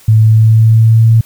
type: tone with pitch glide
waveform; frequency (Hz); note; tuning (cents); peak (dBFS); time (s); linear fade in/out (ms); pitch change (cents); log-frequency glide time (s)
sine; 109.7 to 113.04; A2 to A2; -5 to +47; -3; 0.08-1.21; 5; +52; 0.2-1.06
effects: white hiss -42 dBFS RMS until 1.25 s